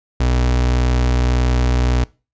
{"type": "tone", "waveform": "35% pulse", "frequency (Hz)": 61.74, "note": "B1", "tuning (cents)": 0, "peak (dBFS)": -12, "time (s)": [0.2, 2.04], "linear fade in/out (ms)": 5, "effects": ["noise-tail reverb RT60 0.3 s tail -22 dB re dry", "resampled to 16000 Hz"]}